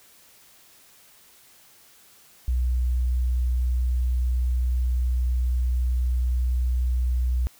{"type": "tone", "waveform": "sine", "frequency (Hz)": 61.9, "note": "B1", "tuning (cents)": 5, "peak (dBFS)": -20, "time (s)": [2.48, 7.47], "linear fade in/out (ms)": 0, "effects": ["white hiss -54 dBFS RMS until 7.59 s"]}